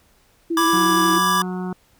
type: tone with vibrato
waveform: sine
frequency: 329.6 Hz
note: E4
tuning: in tune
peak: -19 dBFS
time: 0.5-1.19 s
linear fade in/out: 10 ms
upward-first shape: sine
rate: 11 Hz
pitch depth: 37 cents each way
type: chord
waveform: square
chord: G# diminished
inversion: first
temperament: equal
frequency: 987.8 / 1174.7 / 1661.2 Hz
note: B5 / D6 / G#6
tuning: 0 / 0 / 0 cents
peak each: -23 / -19 / -25 dBFS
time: 0.57-1.42 s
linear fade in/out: 2 ms
type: click train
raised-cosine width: 0.3 ms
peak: -24 dBFS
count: 84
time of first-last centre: 0.58-1.165 s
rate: 142 Hz
type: harmonic tone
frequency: 182.9 Hz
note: F#3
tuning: 20 cents flat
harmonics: 1 / 2 / 4 / 5 / 6 / 7 / 8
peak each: -25 / -31 / -37 / -39 / -41 / -42 / -43 dBFS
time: 0.73-1.73 s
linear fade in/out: 2 ms
effects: pink hiss -58 dBFS RMS until 1.99 s